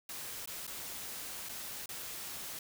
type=noise with dropouts; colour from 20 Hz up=white; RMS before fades=-43 dBFS; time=0.09-2.59 s; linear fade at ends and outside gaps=2 ms; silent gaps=0.458-0.474 / 0.668-0.676 / 1.488-1.492 / 1.859-1.89 s; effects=none